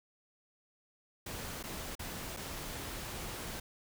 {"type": "noise with dropouts", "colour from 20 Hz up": "pink", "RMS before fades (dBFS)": -42, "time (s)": [1.26, 3.6], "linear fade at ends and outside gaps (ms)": 5, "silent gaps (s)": [[1.629, 1.637], [1.953, 1.993], [2.366, 2.37]], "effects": []}